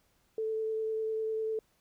sine tone with vibrato, 440 Hz, A4, in tune, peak -30 dBFS, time 0.38-1.59 s, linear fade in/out 2 ms, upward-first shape sine, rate 10 Hz, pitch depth 10 cents each way, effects pink hiss -71 dBFS RMS until 1.8 s

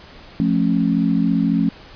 sine chord, F augmented, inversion none, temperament just, 174.61 / 218.3 / 272.8 Hz, F3 / A3 / C#4, 0 / -13 / -28 cents, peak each -19 dBFS, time 0.4-1.69 s, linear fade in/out 0 ms, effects pink hiss -42 dBFS RMS until 1.95 s + resampled to 11025 Hz

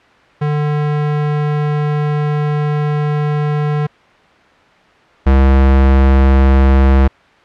square tone pair in turn, 148.8 / 66.98 Hz, D3 / C2, +23 / +41 cents, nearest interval octave + major second, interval 1382 cents, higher first, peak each -14 / -7 dBFS, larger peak second, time 0.41-3.87 / 5.26-7.08 s, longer first, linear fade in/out 10 ms, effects white hiss -46 dBFS RMS until 7.44 s + low-pass 2000 Hz 12 dB/octave

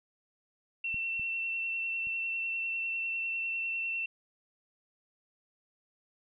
sine tone with vibrato, 2700 Hz, E7, 41 cents sharp, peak -31 dBFS, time 0.84-4.06 s, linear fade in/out 5 ms, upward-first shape sine, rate 10 Hz, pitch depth 16 cents each way
clicks, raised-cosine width 5 ms, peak -33 / -37 / -43 dBFS, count 3, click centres 0.944 / 1.196 / 2.071 s
effects none

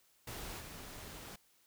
pink noise with level steps, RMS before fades -45 / -49 dBFS, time 0.27-1.36 s, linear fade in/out 5 ms, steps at 0.59 s, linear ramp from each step 20 ms, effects white hiss -70 dBFS RMS until 1.66 s

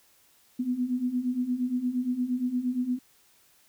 sine beating tone pair, 243.7 / 252.3 Hz, B3 / B3, -23 / +37 cents, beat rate 8.6 Hz, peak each -31 / -27 dBFS, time 0.59-2.99 s, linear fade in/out 10 ms, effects white hiss -62 dBFS RMS until 3.68 s

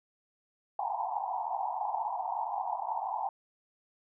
white band-pass noise, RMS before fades -34 dBFS, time 0.79-3.29 s, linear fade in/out 2 ms, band 710 to 960 Hz, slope 96 dB/octave, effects none

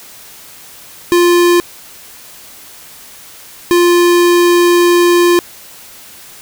square tone pair in turn, 349.2 / 349.2 Hz, F4 / F4, 0 / 0 cents, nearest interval unison, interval 0 cents, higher neither, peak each -7 dBFS, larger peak neither, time 1.12-1.6 / 3.71-5.39 s, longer second, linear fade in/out 0 ms, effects white hiss -36 dBFS RMS until 6.41 s

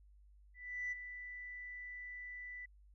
sine tone with ADSR envelope, 1980 Hz, B6, 4 cents sharp, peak -35 dBFS, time 0.54-2.66 s, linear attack 380 ms, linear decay 17 ms, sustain -10 dB, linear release 10 ms, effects tanh soft clip ceiling -33 dBFS + added 50 Hz sine -60 dBFS peak until 2.94 s

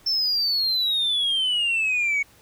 sine exponential sweep, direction down, 5390 to 2214 Hz, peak -18 dBFS, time 0.06-2.23 s, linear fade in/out 10 ms, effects tanh soft clip ceiling -18 dBFS + pink hiss -54 dBFS RMS until 2.41 s

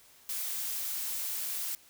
blue noise, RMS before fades -35 dBFS, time 0.29-1.75 s, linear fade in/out 2 ms, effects white hiss -59 dBFS RMS until 1.89 s

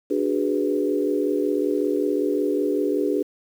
sine chord, G# half-diminished seventh, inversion second, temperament equal with one note detuned, 293.7 / 370 / 415.3 / 492.2 Hz, D4 / F#4 / G#4 / B4, 0 / 0 / 0 / -6 cents, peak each -24 / -26 / -24 / -28 dBFS, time 0.1-3.23 s, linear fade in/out 10 ms, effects 8-bit

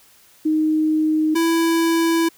sine / square tone pair in turn, 311.1 / 330.9 Hz, D#4 / E4, 0 / +7 cents, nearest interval minor second, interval 107 cents, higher second, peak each -15 / -16 dBFS, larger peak first, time 0.45-1.35 / 1.35-2.29 s, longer second, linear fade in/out 10 ms, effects white hiss -52 dBFS RMS until 2.37 s

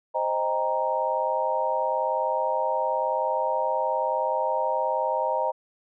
sine chord, C minor seventh, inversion none, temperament equal with one note detuned, 523.3 / 622.3 / 801.4 / 932.3 Hz, C5 / Eb5 / G5 / Bb5, 0 / 0 / +38 / 0 cents, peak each -29 / -28 / -31 / -26 dBFS, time 0.14-5.52 s, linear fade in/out 20 ms, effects none

